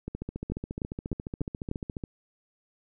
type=two click trains; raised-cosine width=3 ms; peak=-17 / -21 dBFS; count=5 / 29; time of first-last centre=0.52-1.714 / 0.08-2.038 s; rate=3.35 / 14.3 Hz; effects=none